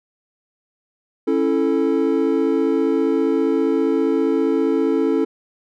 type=chord; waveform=triangle; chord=A major; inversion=first; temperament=just; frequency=275 / 330 / 440 Hz; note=C#4 / E4 / A4; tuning=-14 / +2 / 0 cents; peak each=-18 dBFS; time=1.27-5.25 s; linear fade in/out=10 ms; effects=none